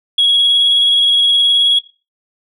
sine tone with vibrato, 3322 Hz, G#7, in tune, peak -7 dBFS, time 0.18-1.79 s, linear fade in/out 5 ms, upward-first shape sine, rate 19 Hz, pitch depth 17 cents each way, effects noise-tail reverb RT60 0.3 s tail -18 dB re dry + tanh soft clip ceiling -5 dBFS

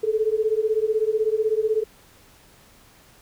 sine beating tone pair, 427.8 / 443.8 Hz, A4 / A4, -49 / +15 cents, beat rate 16 Hz, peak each -22 dBFS, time 0.03-1.84 s, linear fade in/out 10 ms, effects pink hiss -53 dBFS RMS until 3.21 s

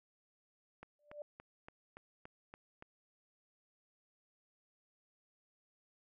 click train, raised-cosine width 0.5 ms, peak -35 dBFS, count 8, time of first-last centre 0.83-2.824 s, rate 3.51 Hz
sine tone with exponential growth, 590 Hz, D5, 8 cents sharp, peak -40 dBFS, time 0.99-1.22 s, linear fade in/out 2 ms, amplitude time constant 50 ms
effects none

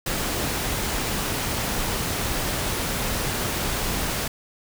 pink noise, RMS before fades -26 dBFS, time 0.06-4.28 s, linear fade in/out 5 ms, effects none

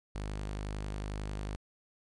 sawtooth tone, 51.1 Hz, G#1, 27 cents flat, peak -32 dBFS, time 0.15-1.56 s, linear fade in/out 0 ms, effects resampled to 22050 Hz + 12-bit

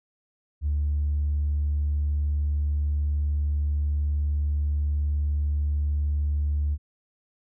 triangle tone with tanh clipping, 73.42 Hz, D2, in tune, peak -22 dBFS, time 0.61-6.78 s, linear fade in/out 50 ms, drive 5 dB, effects none

